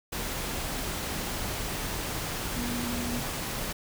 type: tone in noise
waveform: sine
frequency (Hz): 241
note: B3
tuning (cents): -42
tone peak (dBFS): -32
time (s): 2.56-3.2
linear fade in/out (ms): 10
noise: pink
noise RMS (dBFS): -33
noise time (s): 0.12-3.73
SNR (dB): -2
effects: none